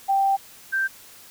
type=tone pair in turn; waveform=sine; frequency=784 / 1568 Hz; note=G5 / G6; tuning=0 / 0 cents; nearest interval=octave; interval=1200 cents; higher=second; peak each=-17 / -20 dBFS; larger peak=first; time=0.08-0.37 / 0.72-0.88 s; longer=first; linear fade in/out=20 ms; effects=white hiss -47 dBFS RMS until 1.3 s